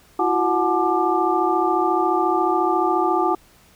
sine tone cluster, 334.3 / 368.5 / 735 / 862 / 1188 Hz, E4 / F#4 / F#5 / A5 / D6, +24 / -7 / -12 / -36 / +20 cents, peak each -23 dBFS, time 0.19-3.35 s, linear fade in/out 5 ms, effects pink hiss -53 dBFS RMS until 3.75 s

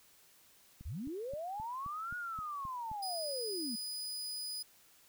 click train, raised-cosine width 5 ms, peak -37 dBFS, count 9, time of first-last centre 0.81-2.915 s, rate 3.8 Hz
sine linear two-way sweep, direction up then down, 49.16 to 1460 to 208.8 Hz, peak -38 dBFS, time 0.85-3.76 s, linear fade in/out 10 ms, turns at 2.16 s
sawtooth tone, 4971 Hz, D#8, 2 cents flat, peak -36 dBFS, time 3.02-4.63 s, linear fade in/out 10 ms
effects white hiss -64 dBFS RMS until 5.08 s

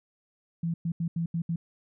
sine tone bursts at uneven times, 167.3 Hz, E3, 26 cents sharp, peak -26 dBFS, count 6, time 0.63-0.74 / 0.85-0.92 / 1-1.08 / 1.16-1.26 / 1.34-1.42 / 1.49-1.56 s, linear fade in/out 5 ms, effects none

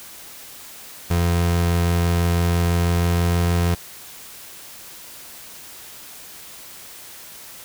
30% pulse tone with pitch glide, 86 to 86.6 Hz, F2 to F2, -26 to -14 cents, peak -14 dBFS, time 1.1-3.75 s, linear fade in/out 10 ms, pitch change +12 cents, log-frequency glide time 2.51-3.64 s, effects white hiss -40 dBFS RMS until 7.64 s

